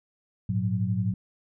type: tone cluster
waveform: sine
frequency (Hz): 103.5 / 115.3 / 183.5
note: G#2 / A#2 / F#3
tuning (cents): -5 / -19 / -14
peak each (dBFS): -28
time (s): 0.49-1.14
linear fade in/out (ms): 5
effects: none